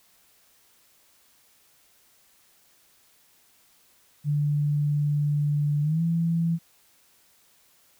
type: tone with pitch glide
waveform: sine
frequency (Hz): 146.83 to 166.73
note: D3 to E3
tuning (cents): 0 to +20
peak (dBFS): -21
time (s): 4.24-6.59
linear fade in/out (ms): 50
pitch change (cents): +220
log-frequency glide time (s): 5.82-6.02
effects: white hiss -61 dBFS RMS until 7.99 s